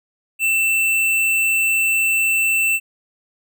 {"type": "tone with hard clipping", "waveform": "sine", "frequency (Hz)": 2672, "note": "E7", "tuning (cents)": 23, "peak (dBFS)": -16, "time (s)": [0.39, 2.8], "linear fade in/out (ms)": 50, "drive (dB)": 17, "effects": []}